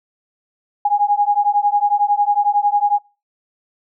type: beating tone pair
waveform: sine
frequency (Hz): 817 / 828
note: G#5 / G#5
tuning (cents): -29 / -5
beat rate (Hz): 11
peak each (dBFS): -16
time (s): 0.85-2.99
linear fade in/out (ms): 5
effects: noise-tail reverb RT60 0.3 s tail -23 dB re dry